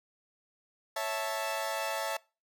sawtooth chord, A major, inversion first, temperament equal, 554.4 / 659.3 / 880 Hz, C#5 / E5 / A5, 0 / 0 / 0 cents, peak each -34 / -31 / -32 dBFS, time 0.96-2.17 s, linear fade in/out 5 ms, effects noise-tail reverb RT60 0.3 s tail -23 dB re dry

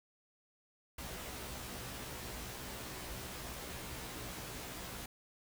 pink noise with comb filter, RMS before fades -45 dBFS, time 0.98-5.06 s, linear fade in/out 5 ms, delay 16 ms, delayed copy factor +0.95, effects none

